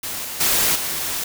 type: noise with level steps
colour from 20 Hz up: white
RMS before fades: -28 / -30 / -18 / -25 dBFS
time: 0.03-1.24 s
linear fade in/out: 5 ms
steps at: 0.24 / 0.4 / 0.75 s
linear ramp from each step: 10 ms
effects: none